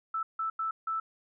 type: tone bursts at uneven times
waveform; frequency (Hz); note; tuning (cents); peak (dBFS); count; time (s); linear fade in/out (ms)
sine; 1318.5; E6; 0; -29; 4; 0.14-0.23 / 0.39-0.5 / 0.59-0.71 / 0.87-1; 5
effects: none